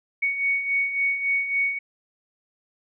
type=beating tone pair; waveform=sine; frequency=2227 / 2230.6 Hz; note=C#7 / C#7; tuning=+7 / +10 cents; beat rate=3.6 Hz; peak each=-29 / -22 dBFS; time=0.22-1.79 s; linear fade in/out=10 ms; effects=none